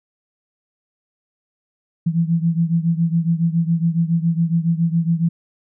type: beating tone pair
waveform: sine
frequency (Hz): 164.81 / 172.01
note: E3 / F3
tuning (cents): 0 / -26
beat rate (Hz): 7.2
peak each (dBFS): -17 / -20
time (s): 2.06-5.29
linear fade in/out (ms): 10
effects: none